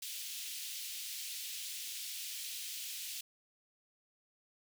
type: high-pass noise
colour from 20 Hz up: pink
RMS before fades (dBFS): -43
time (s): 0.02-3.21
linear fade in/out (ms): 5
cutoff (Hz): 2800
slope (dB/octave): 24
effects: none